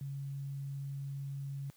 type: tone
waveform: sine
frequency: 138.59 Hz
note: C#3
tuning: in tune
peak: -37 dBFS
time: 0.01-1.7 s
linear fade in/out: 0 ms
effects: white hiss -66 dBFS RMS until 1.76 s + high-pass 80 Hz 12 dB/octave